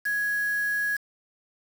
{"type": "tone with quantisation", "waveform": "sine", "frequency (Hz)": 1668, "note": "G#6", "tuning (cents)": 7, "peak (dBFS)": -24, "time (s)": [0.05, 0.97], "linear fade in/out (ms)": 10, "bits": 6, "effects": []}